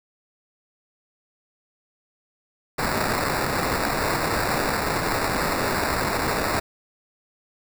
violet noise with sample-and-hold, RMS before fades -24 dBFS, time 2.78-6.6 s, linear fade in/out 10 ms, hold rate 3150 Hz, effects none

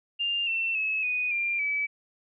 sine tone with pitch steps, 2800 / 2691 / 2585 / 2484 / 2387 / 2294 Hz, F7 / E7 / E7 / D#7 / D7 / D7, +4 / +35 / -34 / -3 / +28 / -41 cents, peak -25 dBFS, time 0.19-1.87 s, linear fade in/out 20 ms, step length 280 ms, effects none

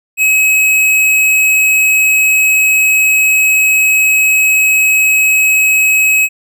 square tone, 2557 Hz, D#7, 47 cents sharp, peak -8 dBFS, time 0.17-6.29 s, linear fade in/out 50 ms, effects none

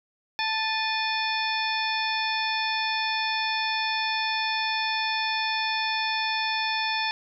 harmonic tone with a mistuned harmonic, 880 Hz, A5, in tune, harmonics 1 / 2 / 3 / 4 / 5 / 6, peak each -29 / -31 / -31 / -32 / -35 / -34 dBFS, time 0.39-7.11 s, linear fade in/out 0 ms, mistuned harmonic 3, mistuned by -120 cents, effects none

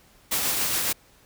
white noise with tremolo, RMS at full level -24 dBFS, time 0.31-0.93 s, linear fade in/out 10 ms, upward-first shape triangle, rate 7.2 Hz, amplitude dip 30%, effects pink hiss -57 dBFS RMS until 1.25 s

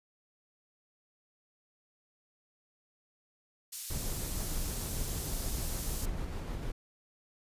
pink high-pass noise, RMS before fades -41 dBFS, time 3.72-6.06 s, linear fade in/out 10 ms, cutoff 5800 Hz, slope 12 dB/octave
brown noise with tremolo, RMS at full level -35 dBFS, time 3.9-6.72 s, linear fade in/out 5 ms, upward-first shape square, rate 6.6 Hz, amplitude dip 25%
effects resampled to 32000 Hz

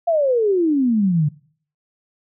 sine exponential sweep, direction down, 698.5 to 142.8 Hz, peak -14 dBFS, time 0.07-1.29 s, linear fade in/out 10 ms, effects noise-tail reverb RT60 0.5 s tail -21 dB re dry

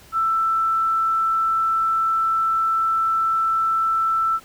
sine tone, 1328 Hz, E6, 12 cents sharp, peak -17 dBFS, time 0.12-4.4 s, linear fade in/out 50 ms, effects pink hiss -48 dBFS RMS until 4.44 s

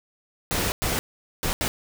pink noise bursts at uneven times, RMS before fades -25 dBFS, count 4, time 0.51-0.72 / 0.82-0.99 / 1.43-1.53 / 1.61-1.68 s, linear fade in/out 0 ms, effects none

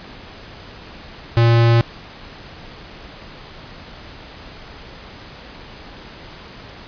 square tone, 116.54 Hz, A#2, in tune, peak -11 dBFS, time 1.37-1.81 s, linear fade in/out 0 ms, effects pink hiss -38 dBFS RMS until 6.87 s + resampled to 11025 Hz

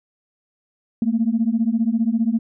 sine beating tone pair, 220 / 235 Hz, A3 / A#3, 0 / +14 cents, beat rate 15 Hz, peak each -19 dBFS, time 1.02-2.39 s, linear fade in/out 2 ms, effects tanh soft clip ceiling -9 dBFS

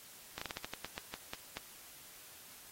slowing click train, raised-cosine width 0.2 ms, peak -22 dBFS, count 12, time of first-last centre 0.38-1.57 s, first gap 35 ms, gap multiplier 1.21, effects white hiss -55 dBFS RMS until 2.71 s + AAC 48 kbps

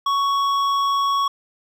sine tone with hard clipping, 1114 Hz, C#6, 8 cents sharp, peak -19 dBFS, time 0.06-1.28 s, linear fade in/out 5 ms, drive 9 dB, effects none

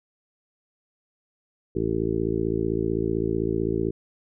harmonic tone, 55.7 Hz, A1, 22 cents sharp, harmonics 1 / 2 / 3 / 4 / 5 / 6 / 7 / 8, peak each -34 / -32 / -32 / -33 / -34 / -28 / -27 / -33 dBFS, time 1.75-3.91 s, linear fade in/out 10 ms, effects none

